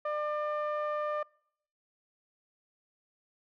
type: tone with low-pass filter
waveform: sawtooth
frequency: 599 Hz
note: D5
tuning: 34 cents sharp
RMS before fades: -33 dBFS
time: 0.05-1.23 s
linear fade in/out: 5 ms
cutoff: 1300 Hz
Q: 1.7
effects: noise-tail reverb RT60 0.7 s tail -26 dB re dry